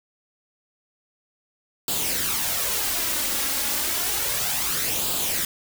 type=noise with flanger; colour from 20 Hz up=white; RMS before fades=-25 dBFS; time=1.88-5.45 s; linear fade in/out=2 ms; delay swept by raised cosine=0.25 to 3.65 ms; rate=0.31 Hz; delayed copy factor=+0.55; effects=none